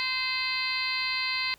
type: harmonic tone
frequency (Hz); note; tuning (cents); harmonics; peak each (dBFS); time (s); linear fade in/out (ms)
517; C5; -21; 2 / 3 / 4 / 5 / 6 / 7 / 8 / 9; -37 / -42 / -31 / -34 / -41 / -43 / -32 / -36; 0-1.54; 0
effects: pink hiss -58 dBFS RMS until 1.58 s